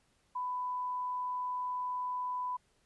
sine tone, 997 Hz, B5, 16 cents sharp, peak -33 dBFS, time 0.35-2.57 s, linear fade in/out 10 ms, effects pink hiss -72 dBFS RMS until 2.85 s + resampled to 24000 Hz

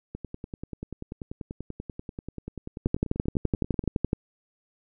two click trains, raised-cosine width 3 ms, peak -10 / -22 dBFS, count 16 / 39, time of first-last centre 2.86-4.131 / 0.15-3.839 s, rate 11.8 / 10.3 Hz, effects none

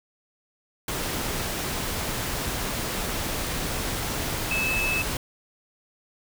sine tone in noise, 2607 Hz, E7, 20 cents flat, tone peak -24 dBFS, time 4.51-5.02 s, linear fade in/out 2 ms, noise pink, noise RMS -29 dBFS, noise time 0.88-5.17 s, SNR +2 dB, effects none

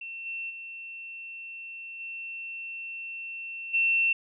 sine tone with level steps, 2700 Hz, E7, 41 cents sharp, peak -36 / -32 / -38 / -35 / -21 dBFS, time 0.01-4.13 s, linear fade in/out 5 ms, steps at 0.25 / 0.49 / 1.99 / 3.73 s, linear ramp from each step 20 ms, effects none

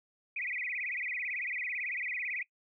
sine tone with vibrato, 2217 Hz, C#7, in tune, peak -33 dBFS, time 0.36-2.43 s, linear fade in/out 5 ms, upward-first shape sine, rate 18 Hz, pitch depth 230 cents each way, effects noise-tail reverb RT60 0.1 s tail -22 dB re dry

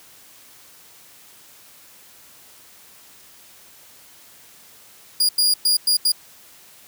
sawtooth tone bursts at uneven times, 4851 Hz, D#8, 45 cents flat, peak -12 dBFS, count 5, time 5.2-5.29 / 5.38-5.54 / 5.65-5.77 / 5.87-5.97 / 6.05-6.12 s, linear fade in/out 5 ms, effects white hiss -48 dBFS RMS until 6.87 s + high-pass 60 Hz 12 dB/octave

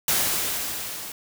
white noise with level ramp, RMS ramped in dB -21 to -36 dBFS, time 0.08-1.12 s, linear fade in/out 2 ms, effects none

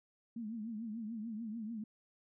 sine tone with vibrato, 222.2 Hz, A3, 17 cents sharp, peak -39 dBFS, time 0.36-1.84 s, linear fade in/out 5 ms, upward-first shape triangle, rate 6.8 Hz, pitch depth 130 cents each way, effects none

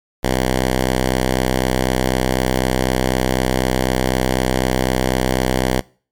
5% pulse tone, 64 Hz, C2, 38 cents flat, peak -4 dBFS, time 0.23-5.81 s, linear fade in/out 10 ms, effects noise-tail reverb RT60 0.4 s tail -23 dB re dry + MP3 96 kbps

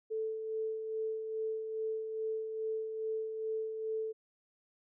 sine tone with tremolo, 440 Hz, A4, in tune, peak -32 dBFS, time 0.1-4.13 s, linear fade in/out 20 ms, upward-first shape sine, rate 2.4 Hz, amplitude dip 45%, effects none

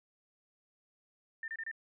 sine tone bursts, 1800 Hz, A6, 39 cents sharp, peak -37 dBFS, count 4, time 1.43-1.714 s, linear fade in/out 2 ms, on 50 ms, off 28 ms, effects none

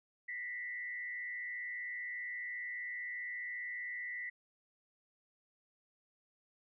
sine tone with frequency modulation, 1975.5 Hz, B6, in tune, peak -39 dBFS, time 0.28-4.3 s, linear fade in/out 10 ms, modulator 115 Hz, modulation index 0.67, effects none

